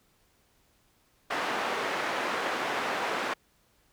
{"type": "band-pass noise", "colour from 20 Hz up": "white", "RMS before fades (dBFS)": -31, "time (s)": [1.3, 3.34], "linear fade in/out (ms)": 10, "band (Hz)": [310, 1600], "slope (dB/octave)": 12, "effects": ["pink hiss -67 dBFS RMS until 3.92 s"]}